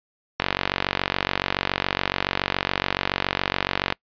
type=click train; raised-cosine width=0.3 ms; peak=-4 dBFS; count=167; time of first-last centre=0.4-3.924 s; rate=47.1 Hz; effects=noise-tail reverb RT60 0.1 s tail -25 dB re dry + resampled to 11025 Hz